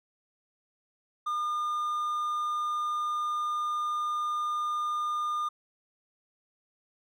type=tone; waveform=triangle; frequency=1211 Hz; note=D#6; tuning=47 cents flat; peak=-26 dBFS; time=1.26-5.49 s; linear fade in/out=10 ms; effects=none